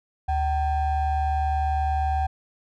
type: ring-modulated tone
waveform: triangle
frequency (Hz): 420.1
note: G#4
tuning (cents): +20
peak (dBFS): -16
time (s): 0.28-2.27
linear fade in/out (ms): 10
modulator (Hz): 346
effects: none